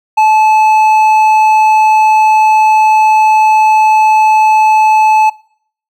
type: tone with hard clipping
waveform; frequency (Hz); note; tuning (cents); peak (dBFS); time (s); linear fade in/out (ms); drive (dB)
triangle; 866; A5; -28; -6; 0.17-5.3; 10; 9
effects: noise-tail reverb RT60 0.6 s tail -23 dB re dry